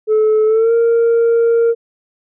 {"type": "tone with pitch glide", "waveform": "sine", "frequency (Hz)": [432.6, 463.6], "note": ["A4", "A#4"], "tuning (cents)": [-29, -10], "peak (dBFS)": -7, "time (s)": [0.07, 1.75], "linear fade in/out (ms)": 50, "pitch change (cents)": 119, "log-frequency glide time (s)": [0.46, 0.73], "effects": ["tanh soft clip ceiling -8 dBFS"]}